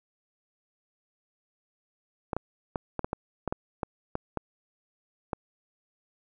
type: clicks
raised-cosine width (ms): 1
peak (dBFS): -15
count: 12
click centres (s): 2.332 / 2.366 / 2.758 / 2.993 / 3.045 / 3.131 / 3.477 / 3.525 / 3.832 / 4.154 / 4.373 / 5.332
effects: none